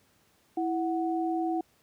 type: tone pair together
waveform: sine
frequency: 329.6 / 739.4 Hz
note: E4 / F#5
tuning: 0 / -1 cents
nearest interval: octave + major second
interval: 1399 cents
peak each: -28 / -31 dBFS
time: 0.57-1.61 s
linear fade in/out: 5 ms
effects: pink hiss -66 dBFS RMS until 1.82 s + high-pass 80 Hz 12 dB/octave